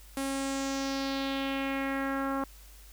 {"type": "tone with low-pass filter sweep", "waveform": "sawtooth", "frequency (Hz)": 272, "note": "C#4", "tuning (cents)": -33, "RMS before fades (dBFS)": -32, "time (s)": [0.17, 2.44], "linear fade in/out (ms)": 2, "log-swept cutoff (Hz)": [11000, 1200], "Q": 2.6, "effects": ["added 50 Hz sine -50 dBFS peak until 2.92 s", "white hiss -56 dBFS RMS until 2.92 s"]}